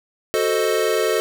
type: chord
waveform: square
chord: F# diminished seventh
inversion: none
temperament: equal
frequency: 370 / 440 / 523.3 / 622.3 Hz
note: F#4 / A4 / C5 / Eb5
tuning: 0 / 0 / 0 / 0 cents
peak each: -25 / -21 / -26 / -25 dBFS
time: 0.34-1.2 s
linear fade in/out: 0 ms
effects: none